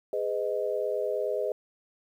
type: chord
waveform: sine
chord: G# minor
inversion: none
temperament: equal with one note detuned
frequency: 415.3 / 504.8 / 622.3 Hz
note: G#4 / B4 / D#5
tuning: 0 / +38 / 0 cents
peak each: -31 dBFS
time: 0.13-1.52 s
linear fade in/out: 2 ms
effects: 10-bit